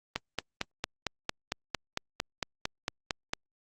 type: click train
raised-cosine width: 0.2 ms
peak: -12 dBFS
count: 15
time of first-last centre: 0.16-3.335 s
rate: 4.41 Hz
effects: Opus 32 kbps